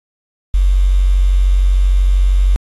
sine tone with quantisation, 46.48 Hz, F#1, 9 cents sharp, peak -8 dBFS, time 0.54-2.56 s, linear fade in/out 0 ms, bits 6, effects AAC 32 kbps

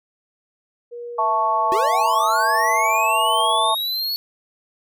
sine tone with tremolo, 477.6 Hz, A#4, 42 cents sharp, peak -29 dBFS, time 0.91-3.73 s, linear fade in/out 20 ms, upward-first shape sine, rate 1.3 Hz, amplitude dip 50%
sine chord, A major, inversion second, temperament equal, 659.3 / 880 / 1108.7 Hz, E5 / A5 / C#6, 0 / 0 / 0 cents, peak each -24 / -20 / -20 dBFS, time 1.18-3.75 s, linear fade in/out 10 ms
square linear sweep, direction up, 349.2 to 4435 Hz, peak -22 dBFS, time 1.72-4.16 s, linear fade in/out 0 ms
effects none

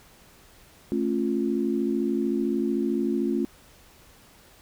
sine chord, A augmented, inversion none, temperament equal with one note detuned, 220 / 273.5 / 349.2 Hz, A3 / C#4 / E#4, 0 / -23 / 0 cents, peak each -27 dBFS, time 0.92-3.45 s, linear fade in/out 0 ms, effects pink hiss -54 dBFS RMS until 4.61 s

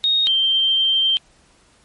sine tone pair in turn, 3729 / 3144 Hz, A#7 / G7, 0 / +4 cents, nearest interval minor third, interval 296 cents, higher first, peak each -14 dBFS, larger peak neither, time 0.04-0.27 / 0.27-1.17 s, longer second, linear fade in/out 0 ms, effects pink hiss -55 dBFS RMS until 1.84 s + MP3 48 kbps

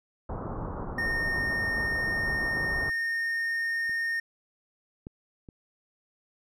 pink low-pass noise, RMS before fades -35 dBFS, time 0.29-2.9 s, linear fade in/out 5 ms, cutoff 1300 Hz, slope 48 dB/octave
triangle tone, 1836 Hz, A#6, 27 cents flat, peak -25 dBFS, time 0.98-4.2 s, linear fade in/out 5 ms
clicks, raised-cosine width 3 ms, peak -36 / -26 / -32 dBFS, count 3, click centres 3.895 / 5.069 / 5.488 s
effects none

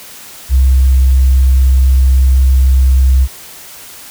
triangle tone with tanh clipping, 65.41 Hz, C2, in tune, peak -5 dBFS, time 0.49-3.28 s, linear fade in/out 50 ms, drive 5 dB, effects white hiss -33 dBFS RMS until 4.1 s

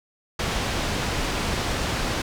pink low-pass noise, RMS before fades -26 dBFS, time 0.39-2.22 s, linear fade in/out 5 ms, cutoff 6000 Hz, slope 12 dB/octave, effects none

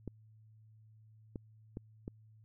clicks, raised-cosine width 3 ms, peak -28 dBFS, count 4, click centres 0.077 / 1.358 / 1.771 / 2.079 s, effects added 109 Hz sine -58 dBFS peak until 2.44 s

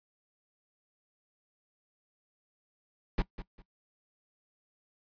brown noise with echo, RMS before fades -27 dBFS, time 3.18-3.22 s, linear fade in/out 2 ms, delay 200 ms, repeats 2, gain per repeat -13 dB, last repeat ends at 3.62 s, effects noise-tail reverb RT60 0.1 s tail -19 dB re dry + resampled to 11025 Hz

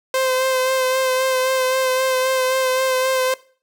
sawtooth tone with vibrato, 519 Hz, C5, 14 cents flat, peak -13 dBFS, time 0.14-3.34 s, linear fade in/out 2 ms, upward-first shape sine, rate 3.8 Hz, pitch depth 22 cents each way, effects noise-tail reverb RT60 0.4 s tail -19 dB re dry

